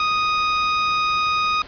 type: tone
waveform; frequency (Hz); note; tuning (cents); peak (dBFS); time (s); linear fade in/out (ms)
sawtooth; 1244.5; D#6; 0; -14; 0-1.62; 2
effects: pink hiss -40 dBFS RMS until 1.67 s + resampled to 11025 Hz